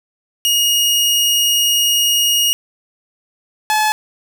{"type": "tone pair in turn", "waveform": "sawtooth", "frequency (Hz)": [2870, 858.2], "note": ["F7", "A5"], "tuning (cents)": [47, -43], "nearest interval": "octave + major sixth", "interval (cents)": 2090, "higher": "first", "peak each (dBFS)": -9, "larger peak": "neither", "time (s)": [[0.45, 2.53], [3.7, 3.92]], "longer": "first", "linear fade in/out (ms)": 0, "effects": ["8-bit"]}